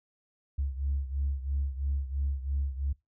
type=beating tone pair; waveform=sine; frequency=68.5 / 71.5 Hz; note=C#2 / D2; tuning=-20 / -46 cents; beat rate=3 Hz; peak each=-29 / -33 dBFS; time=0.58-2.93 s; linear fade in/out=10 ms; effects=noise-tail reverb RT60 0.2 s tail -24 dB re dry + tanh soft clip ceiling -22 dBFS